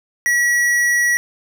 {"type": "tone with hard clipping", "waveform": "triangle", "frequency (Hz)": 1928, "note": "B6", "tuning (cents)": -42, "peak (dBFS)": -15, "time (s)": [0.26, 1.17], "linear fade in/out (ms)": 0, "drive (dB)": 15, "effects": []}